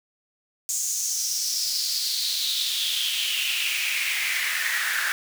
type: noise with high-pass filter sweep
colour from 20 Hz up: pink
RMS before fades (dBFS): -26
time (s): 0.69-5.12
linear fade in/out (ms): 0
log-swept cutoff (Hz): 7000 to 1600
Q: 4.9
effects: none